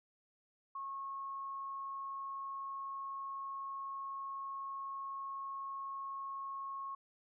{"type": "tone", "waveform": "sine", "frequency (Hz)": 1092, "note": "C#6", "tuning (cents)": -26, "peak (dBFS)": -40, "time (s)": [0.75, 6.95], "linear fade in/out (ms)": 5, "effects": []}